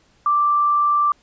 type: tone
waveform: sine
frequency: 1174.7 Hz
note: D6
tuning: in tune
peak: -14 dBFS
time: 0.26-1.12 s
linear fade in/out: 2 ms
effects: pink hiss -58 dBFS RMS until 1.22 s + resampled to 16000 Hz